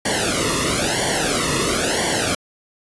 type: noise with flanger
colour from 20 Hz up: pink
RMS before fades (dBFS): -20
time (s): 0.05-2.35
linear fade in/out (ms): 5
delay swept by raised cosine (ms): 0.78 to 1.3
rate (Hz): 1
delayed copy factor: -0.95
effects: resampled to 24000 Hz